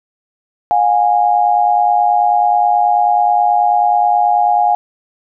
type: tone pair together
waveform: sine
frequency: 714.7 / 824 Hz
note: F5 / G#5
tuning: +40 / -14 cents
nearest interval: major second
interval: 246 cents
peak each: -12 dBFS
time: 0.71-4.75 s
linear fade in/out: 0 ms
effects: none